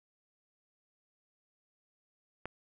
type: click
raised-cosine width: 0.5 ms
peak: -23 dBFS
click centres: 2.456 s
effects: none